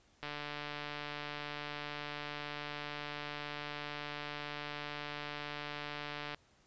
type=click train; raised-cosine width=0.3 ms; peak=-25 dBFS; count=900; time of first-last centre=0.23-6.346 s; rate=147 Hz; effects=pink hiss -68 dBFS RMS until 6.66 s + resampled to 16000 Hz